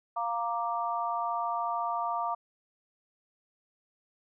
sine chord, Bb major, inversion second, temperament equal, 698.5 / 932.3 / 1174.7 Hz, F5 / Bb5 / D6, 0 / 0 / 0 cents, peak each -33 dBFS, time 0.16-2.35 s, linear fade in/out 10 ms, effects none

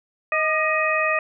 harmonic tone with a mistuned harmonic, 628 Hz, D#5, 16 cents sharp, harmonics 1 / 2 / 3 / 4, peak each -24 / -24 / -24 / -24 dBFS, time 0.32-1.19 s, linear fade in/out 2 ms, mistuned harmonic 2, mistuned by -54 cents, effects none

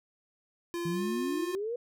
square tone with pitch glide, 344.3 to 355.2 Hz, F4 to F4, -25 to +29 cents, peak -33 dBFS, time 0.74-1.55 s, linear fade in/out 0 ms, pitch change +54 cents, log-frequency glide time 0.92-1.03 s
sine exponential sweep, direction up, 161.5 to 493.9 Hz, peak -31 dBFS, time 0.85-1.76 s, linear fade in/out 5 ms
effects none

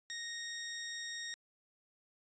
15% pulse tone, 1864.7 Hz, A#6, in tune, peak -34 dBFS, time 0.1-1.34 s, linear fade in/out 0 ms, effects resampled to 16000 Hz

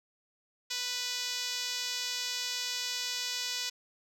5% pulse tone with band-pass filter, 493.9 Hz, B4, in tune, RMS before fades -35 dBFS, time 0.7-3.7 s, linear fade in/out 10 ms, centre 5200 Hz, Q 0.85, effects none

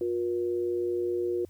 sine tone pair together, 357.7 / 477.1 Hz, F4 / A#4, +41 / +40 cents, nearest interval perfect fourth, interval 499 cents, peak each -27 / -33 dBFS, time 0.01-1.45 s, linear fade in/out 2 ms, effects added 90 Hz sine -51 dBFS peak until 1.49 s + white hiss -66 dBFS RMS until 1.49 s

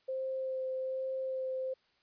sine tone with vibrato, 523.3 Hz, C5, in tune, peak -33 dBFS, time 0.08-1.74 s, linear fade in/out 10 ms, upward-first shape sine, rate 1.2 Hz, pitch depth 10 cents each way, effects white hiss -71 dBFS RMS until 2.02 s + resampled to 11025 Hz

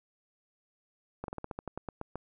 slowing click train, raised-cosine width 1 ms, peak -23 dBFS, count 12, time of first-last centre 1.24-2.156 s, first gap 42 ms, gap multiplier 1.13, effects none

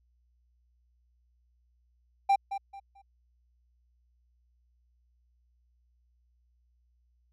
triangle tone with echo, 790 Hz, G5, 13 cents sharp, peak -18 dBFS, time 2.29-2.36 s, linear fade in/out 10 ms, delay 220 ms, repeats 3, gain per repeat -11 dB, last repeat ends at 3.02 s, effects added 60 Hz sine -66 dBFS peak until 7.32 s

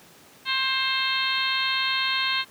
harmonic tone, 528 Hz, C5, 16 cents sharp, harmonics 2 / 3 / 4 / 5 / 6 / 7 / 8, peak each -30 / -30 / -30 / -30 / -30 / -30 / -30 dBFS, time 0.45-2.45 s, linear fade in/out 50 ms, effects pink hiss -51 dBFS RMS until 2.5 s + high-pass 150 Hz 12 dB/octave

